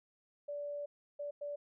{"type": "tone bursts at uneven times", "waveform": "sine", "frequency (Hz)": 580, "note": "D5", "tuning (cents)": -22, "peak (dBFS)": -38, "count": 3, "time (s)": [[0.48, 0.86], [1.19, 1.31], [1.41, 1.56]], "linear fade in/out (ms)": 10, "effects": []}